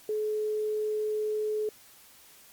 sine tone, 427.4 Hz, G#4, 50 cents sharp, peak -27 dBFS, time 0.09-1.69 s, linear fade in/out 2 ms, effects white hiss -55 dBFS RMS until 2.52 s + Opus 48 kbps

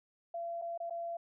sine tone with dropouts, 680 Hz, F5, 46 cents flat, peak -36 dBFS, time 0.34-1.17 s, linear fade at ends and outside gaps 5 ms, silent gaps 0.616-0.62 / 0.777-0.801 / 0.898-0.906 s, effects none

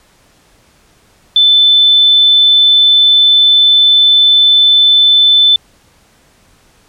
sine tone, 3520 Hz, A7, in tune, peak -4 dBFS, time 1.36-5.56 s, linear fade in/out 2 ms, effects pink hiss -49 dBFS RMS until 6.88 s + low-pass 11000 Hz 12 dB/octave

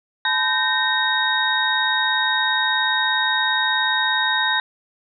sine tone cluster, 867 / 1004 / 1553 / 1843 / 3745 Hz, A5 / B5 / G6 / A#6 / A#7, -26 / +28 / -17 / -20 / +7 cents, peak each -25 / -27 / -23 / -23 / -22 dBFS, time 0.25-4.6 s, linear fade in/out 2 ms, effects none

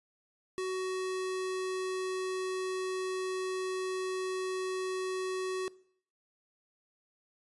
square tone, 373.6 Hz, F#4, 17 cents sharp, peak -33 dBFS, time 0.58-5.68 s, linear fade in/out 0 ms, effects noise-tail reverb RT60 0.6 s tail -21 dB re dry + resampled to 24000 Hz

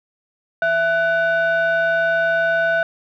sine tone pair together, 665 / 1492.9 Hz, E5 / F#6, +15 / +15 cents, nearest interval octave + major second, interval 1400 cents, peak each -16 dBFS, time 0.62-2.83 s, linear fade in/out 2 ms, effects tanh soft clip ceiling -12 dBFS

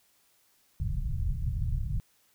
pink low-pass noise, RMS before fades -30 dBFS, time 0.8-2 s, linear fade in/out 0 ms, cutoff 150 Hz, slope 48 dB/octave, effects white hiss -67 dBFS RMS until 2.34 s

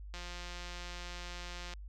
click train, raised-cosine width 0.2 ms, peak -28 dBFS, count 282, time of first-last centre 0.14-1.737 s, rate 176 Hz, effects added 50 Hz sine -44 dBFS peak until 1.88 s

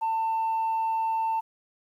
sine tone, 895 Hz, A5, 29 cents sharp, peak -22 dBFS, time 0.01-1.41 s, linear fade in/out 20 ms, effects tanh soft clip ceiling -22 dBFS + 10-bit

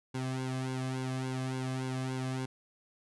sawtooth tone with flanger, 130 Hz, C3, 11 cents flat, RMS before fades -35 dBFS, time 0.14-2.46 s, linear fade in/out 10 ms, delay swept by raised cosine 1.6 to 2.16 ms, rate 3.5 Hz, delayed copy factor -0.95, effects resampled to 24000 Hz

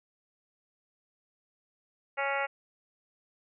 harmonic tone, 277.2 Hz, C#4, in tune, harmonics 2 / 3 / 4 / 5 / 6 / 7 / 8 / 9 / 10, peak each -34 / -34 / -41 / -35 / -44 / -36 / -37 / -43 / -43 dBFS, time 2.17-2.47 s, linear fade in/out 20 ms, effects none

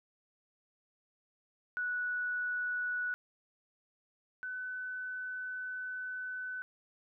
sine tone pair in turn, 1474 / 1505 Hz, F#6 / F#6, -7 / +29 cents, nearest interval unison, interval 36 cents, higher second, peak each -32 / -37 dBFS, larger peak first, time 1.77-3.14 / 4.43-6.62 s, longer second, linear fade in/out 0 ms, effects none

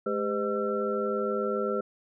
sine tone cluster, 213.3 / 400.6 / 508 / 616 / 1346 Hz, G#3 / G4 / B4 / D#5 / E6, +46 / +38 / +49 / -17 / +36 cents, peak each -34 / -30 / -31 / -37 / -34 dBFS, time 0.06-1.81 s, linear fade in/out 5 ms, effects none

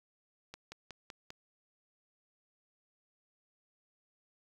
slowing click train, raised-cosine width 0.2 ms, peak -28 dBFS, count 5, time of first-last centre 0.54-1.304 s, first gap 180 ms, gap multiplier 1.04, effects 9-bit

